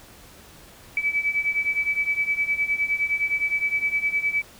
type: beating tone pair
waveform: sine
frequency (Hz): 2291 / 2300.7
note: D7 / D7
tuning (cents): -44 / -36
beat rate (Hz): 9.7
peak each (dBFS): -26 / -23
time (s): 0.97-4.42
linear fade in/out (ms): 2
effects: pink hiss -48 dBFS RMS until 4.59 s